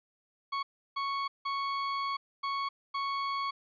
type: tone bursts at uneven times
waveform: 40% pulse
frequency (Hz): 1108.7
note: C#6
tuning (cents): 0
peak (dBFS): -30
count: 5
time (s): 0.52-0.63 / 0.96-1.28 / 1.45-2.17 / 2.43-2.69 / 2.94-3.51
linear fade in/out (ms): 10
effects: resampled to 11025 Hz